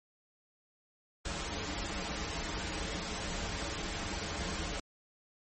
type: noise with comb filter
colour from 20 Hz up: pink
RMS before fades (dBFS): -37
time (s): 1.25-4.8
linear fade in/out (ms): 5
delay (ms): 8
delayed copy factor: -0.85
effects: MP3 32 kbps